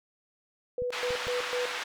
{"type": "tone with tremolo", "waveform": "sine", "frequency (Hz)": 493.5, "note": "B4", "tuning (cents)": -1, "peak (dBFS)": -28, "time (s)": [0.78, 1.78], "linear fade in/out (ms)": 2, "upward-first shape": "square", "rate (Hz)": 4, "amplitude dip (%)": 80}
{"type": "clicks", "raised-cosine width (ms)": 5, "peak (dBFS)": -30, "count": 3, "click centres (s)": [0.821, 1.106, 1.27]}
{"type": "band-pass noise", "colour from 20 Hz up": "pink", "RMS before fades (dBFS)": -35, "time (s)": [0.92, 1.84], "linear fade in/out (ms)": 10, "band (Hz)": [1100, 3800], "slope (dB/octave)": 12}
{"effects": []}